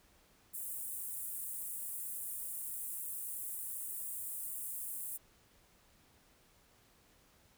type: high-pass noise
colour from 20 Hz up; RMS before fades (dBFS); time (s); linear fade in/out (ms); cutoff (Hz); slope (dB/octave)
pink; -42; 0.53-5.18; 20; 8600; 48
effects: pink hiss -67 dBFS RMS until 7.57 s